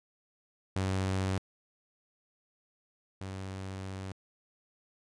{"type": "tone pair in turn", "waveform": "sawtooth", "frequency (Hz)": [95, 95.55], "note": ["F#2", "G2"], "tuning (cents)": [46, -44], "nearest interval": "unison", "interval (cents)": 10, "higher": "second", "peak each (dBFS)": [-25, -34], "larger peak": "first", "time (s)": [[0.76, 1.38], [3.21, 4.12]], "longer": "second", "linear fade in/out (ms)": 0, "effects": ["resampled to 22050 Hz"]}